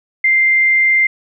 sine tone, 2093 Hz, C7, in tune, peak -9 dBFS, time 0.24-1.07 s, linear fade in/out 5 ms, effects none

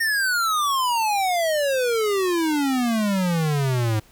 square exponential sweep, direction down, 1849 to 105.6 Hz, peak -20 dBFS, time 0-4 s, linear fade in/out 10 ms, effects pink hiss -54 dBFS RMS until 4.11 s

